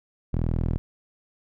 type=tone with band-pass filter; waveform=sawtooth; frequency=40.83 Hz; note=E1; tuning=16 cents flat; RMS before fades=-25 dBFS; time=0.33-0.78 s; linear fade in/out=0 ms; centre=130 Hz; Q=0.73; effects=none